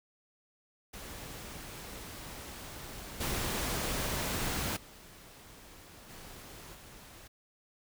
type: noise with level steps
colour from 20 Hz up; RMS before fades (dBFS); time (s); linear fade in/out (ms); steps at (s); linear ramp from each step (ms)
pink; -45 / -34 / -53 / -49 / -52; 0.93-7.28; 10; 3.2 / 4.76 / 6.09 / 6.74; 10
effects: none